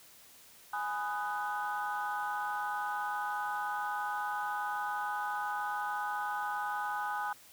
sine chord, G# minor seventh, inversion none, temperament just, 830.6 / 996.7 / 1245.9 / 1495.1 Hz, G#5 / B5 / D#6 / F#6, 0 / +16 / +2 / +18 cents, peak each -35 / -40 / -38 / -38 dBFS, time 0.73-7.33 s, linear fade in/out 5 ms, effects tanh soft clip ceiling -25 dBFS + white hiss -57 dBFS RMS until 7.52 s

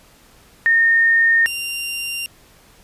sine / sawtooth tone pair in turn, 1832 / 2779 Hz, A#6 / F7, -31 / -9 cents, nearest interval perfect fifth, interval 722 cents, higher second, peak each -11 / -20 dBFS, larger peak first, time 0.66-1.46 / 1.46-2.26 s, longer neither, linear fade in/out 0 ms, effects pink hiss -50 dBFS RMS until 2.83 s + resampled to 32000 Hz

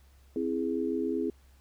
sine chord, C augmented, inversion none, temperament equal, 261.6 / 329.6 / 415.3 Hz, C4 / E4 / G#4, 0 / 0 / 0 cents, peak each -32 dBFS, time 0.36-1.3 s, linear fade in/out 2 ms, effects added 67 Hz sine -56 dBFS peak until 1.6 s + pink hiss -66 dBFS RMS until 1.6 s

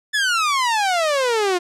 sawtooth exponential sweep, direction down, 1760 to 346.5 Hz, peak -13 dBFS, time 0.13-1.59 s, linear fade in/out 20 ms, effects low-pass 8000 Hz 12 dB/octave

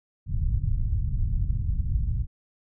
pink low-pass noise, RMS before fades -25 dBFS, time 0.26-2.27 s, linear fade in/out 50 ms, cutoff 120 Hz, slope 24 dB/octave, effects none

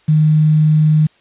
sine tone with quantisation, 154.1 Hz, D#3, 16 cents flat, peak -8 dBFS, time 0.08-1.07 s, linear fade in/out 10 ms, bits 6, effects white hiss -53 dBFS RMS until 1.2 s + resampled to 8000 Hz

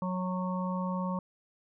harmonic tone, 183.6 Hz, F#3, 13 cents flat, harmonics 1 / 3 / 5 / 6, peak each -31 / -39 / -39 / -39 dBFS, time 0.02-1.19 s, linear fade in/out 2 ms, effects none

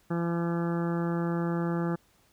harmonic tone, 170 Hz, F3, 46 cents flat, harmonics 1 / 2 / 3 / 4 / 5 / 6 / 7 / 8 / 9 / 10, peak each -28 / -32 / -38 / -44 / -41 / -50 / -42 / -44 / -47 / -48 dBFS, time 0.1-1.96 s, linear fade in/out 10 ms, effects pink hiss -65 dBFS RMS until 2.32 s

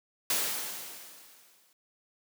white noise with exponential decay, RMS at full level -27 dBFS, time 0.3-1.73 s, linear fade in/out 2 ms, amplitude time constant 310 ms, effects high-pass 200 Hz 12 dB/octave

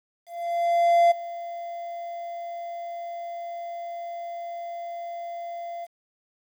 triangle tone with ADSR envelope, 687 Hz, F5, 29 cents flat, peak -12 dBFS, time 0.26-5.87 s, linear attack 850 ms, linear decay 13 ms, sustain -18 dB, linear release 34 ms, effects 9-bit

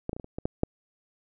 clicks, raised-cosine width 2 ms, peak -16 / -18 / -25 / -25 / -29 / -20 / -13 / -9 dBFS, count 8, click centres 0.094 / 0.131 / 0.165 / 0.198 / 0.244 / 0.385 / 0.455 / 0.634 s, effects none

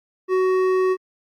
sine tone with hard clipping, 373.1 Hz, F#4, 14 cents sharp, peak -18 dBFS, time 0.28-0.97 s, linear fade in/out 50 ms, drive 10 dB, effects Opus 48 kbps

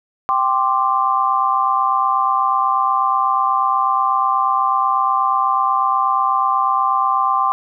sine chord, G suspended fourth, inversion none, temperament equal, 784 / 1046.5 / 1174.7 Hz, G5 / C6 / D6, 0 / 0 / 0 cents, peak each -20 / -17 / -18 dBFS, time 0.29-7.52 s, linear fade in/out 0 ms, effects none

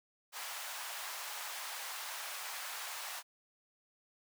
pink high-pass noise, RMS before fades -43 dBFS, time 0.32-3.23 s, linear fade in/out 50 ms, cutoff 770 Hz, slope 24 dB/octave, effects none

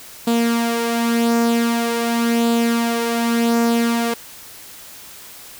sawtooth tone with flanger, 233.1 Hz, A#3, in tune, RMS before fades -18 dBFS, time 0.27-4.14 s, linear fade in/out 5 ms, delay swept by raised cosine 0.25 to 4.15 ms, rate 0.45 Hz, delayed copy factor +0.5, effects white hiss -39 dBFS RMS until 5.59 s

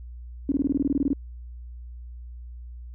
sine tone bursts, 278.1 Hz, C#4, 6 cents sharp, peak -19 dBFS, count 13, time 0.49-1.132 s, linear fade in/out 2 ms, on 30 ms, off 21 ms, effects added 60 Hz sine -37 dBFS peak until 2.94 s

